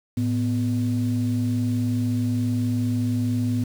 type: tone pair together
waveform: sine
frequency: 109.43 / 248.3 Hz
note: A2 / B3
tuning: -9 / +9 cents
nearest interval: octave + major second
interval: 1418 cents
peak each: -22 dBFS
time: 0.17-3.64 s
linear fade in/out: 5 ms
effects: tanh soft clip ceiling -15 dBFS + 7-bit